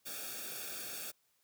white noise with comb filter, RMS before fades -43 dBFS, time 0.05-1.12 s, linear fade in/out 20 ms, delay 0.99 ms, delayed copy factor -0.8, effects white hiss -75 dBFS RMS until 1.43 s + high-pass 60 Hz 12 dB/octave

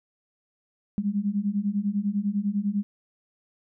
sine beating tone pair, 197.7 / 207.7 Hz, G3 / G#3, +15 / 0 cents, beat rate 10 Hz, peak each -27 / -26 dBFS, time 0.98-2.83 s, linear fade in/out 0 ms, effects none

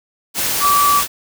sine tone in noise, 1154 Hz, D6, 31 cents flat, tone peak -11 dBFS, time 0.6-1.03 s, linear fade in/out 50 ms, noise white, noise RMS -19 dBFS, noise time 0.34-1.08 s, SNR +5 dB, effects none

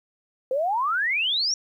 sine exponential sweep, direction up, 500 to 5810 Hz, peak -21 dBFS, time 0.51-1.54 s, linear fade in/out 2 ms, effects 10-bit

